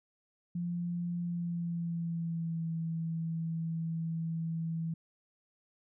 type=tone with pitch glide; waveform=sine; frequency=173.6 to 163.86 Hz; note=F3 to E3; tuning=-10 to -10 cents; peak=-32 dBFS; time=0.55-4.94 s; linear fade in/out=5 ms; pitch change=-100 cents; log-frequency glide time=1.21-2.68 s; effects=none